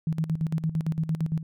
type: tone with tremolo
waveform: sine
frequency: 160 Hz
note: D#3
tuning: 49 cents sharp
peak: -22 dBFS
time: 0.07-1.43 s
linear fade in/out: 2 ms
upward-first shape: square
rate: 8.8 Hz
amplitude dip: 75%
effects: none